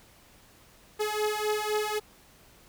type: beating tone pair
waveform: sawtooth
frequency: 422.3 / 426.2 Hz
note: G#4 / G#4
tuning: +29 / +45 cents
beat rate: 3.9 Hz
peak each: -26 dBFS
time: 0.99-2 s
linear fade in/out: 20 ms
effects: pink hiss -57 dBFS RMS until 2.68 s